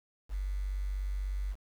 sine tone with quantisation, 48.19 Hz, G1, 29 cents flat, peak -31 dBFS, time 0.29-1.56 s, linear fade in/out 50 ms, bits 9, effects none

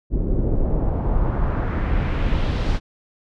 brown noise with low-pass filter sweep, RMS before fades -20 dBFS, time 0.1-2.8 s, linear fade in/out 50 ms, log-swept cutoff 340 to 4900 Hz, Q 1.4, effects none

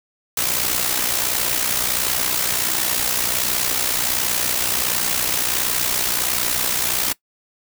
white noise with amplitude modulation, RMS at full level -18 dBFS, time 0.37-7.13 s, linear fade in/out 5 ms, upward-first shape sine, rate 61.4 Hz, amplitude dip 60%, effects noise-tail reverb RT60 0.1 s tail -21 dB re dry

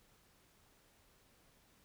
silence, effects pink hiss -69 dBFS RMS until 1.84 s

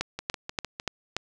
two click trains, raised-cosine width 0.2 ms, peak -16 / -10 dBFS, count 5 / 5, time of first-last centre 0.19-0.799 / 0.01-1.166 s, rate 6.57 / 3.46 Hz, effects none

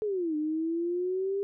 sine exponential two-way sweep, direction down then up, 438 to 300.6 to 402.5 Hz, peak -27 dBFS, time 0.02-1.43 s, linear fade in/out 0 ms, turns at 0.36 s, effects none

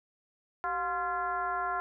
sine tone with frequency modulation, 1046.5 Hz, C6, in tune, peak -29 dBFS, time 0.64-1.8 s, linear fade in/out 0 ms, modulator 332 Hz, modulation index 1.4, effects none

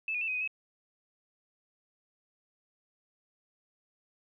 sine tone with pitch steps, 2622 / 2456 / 2661 / 2517 / 2495 / 2570 Hz, E7 / D#7 / E7 / D#7 / D#7 / E7, -10 / -23 / +16 / +19 / +4 / -45 cents, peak -30 dBFS, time 0.08-0.476 s, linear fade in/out 2 ms, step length 66 ms, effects 12-bit

